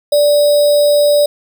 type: tone with sample-and-hold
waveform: sine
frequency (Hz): 585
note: D5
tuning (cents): -7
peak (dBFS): -7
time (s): 0.12-1.26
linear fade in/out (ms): 5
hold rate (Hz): 4410
effects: none